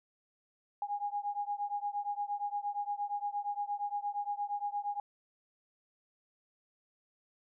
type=beating tone pair; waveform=sine; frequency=816 / 824.6 Hz; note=G#5 / G#5; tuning=-31 / -13 cents; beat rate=8.6 Hz; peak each=-36 / -37 dBFS; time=0.82-5 s; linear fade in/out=2 ms; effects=none